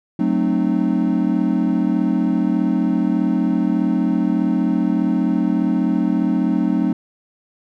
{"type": "chord", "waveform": "triangle", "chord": "F# diminished seventh", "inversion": "none", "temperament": "equal with one note detuned", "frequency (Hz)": [185, 220, 261.6, 304.9], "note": ["F#3", "A3", "C4", "Eb4"], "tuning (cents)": [0, 0, 0, -35], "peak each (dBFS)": -19, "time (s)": [0.19, 6.93], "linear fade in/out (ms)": 5, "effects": []}